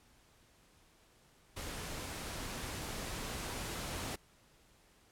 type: noise with level ramp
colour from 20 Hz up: pink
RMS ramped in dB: -43 to -40 dBFS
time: 1.56-4.16 s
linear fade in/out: 10 ms
effects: pink hiss -66 dBFS RMS until 5.11 s + low-pass 12000 Hz 12 dB/octave